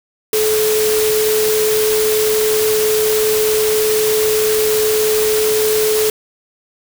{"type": "tone in noise", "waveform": "sine", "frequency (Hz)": 431, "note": "A4", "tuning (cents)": -36, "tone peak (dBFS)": -13, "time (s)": [0.33, 6.1], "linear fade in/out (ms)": 2, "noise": "white", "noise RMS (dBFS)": -20, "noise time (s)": [0.33, 6.1], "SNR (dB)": 4, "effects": []}